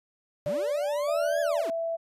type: tone with vibrato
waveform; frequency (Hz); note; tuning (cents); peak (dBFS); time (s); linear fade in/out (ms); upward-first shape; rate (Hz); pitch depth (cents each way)
sine; 584; D5; -10; -26; 0.46-1.62; 5; square; 14; 14
type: linear two-way sweep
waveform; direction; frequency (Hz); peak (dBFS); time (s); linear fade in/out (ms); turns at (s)
40% pulse; up then down; 119.9 to 1712 to 229.3; -34; 0.46-1.7; 0; 1.41
type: tone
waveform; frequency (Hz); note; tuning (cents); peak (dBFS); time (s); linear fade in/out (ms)
sine; 663; E5; +10; -27; 1.07-1.97; 20
effects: resampled to 32000 Hz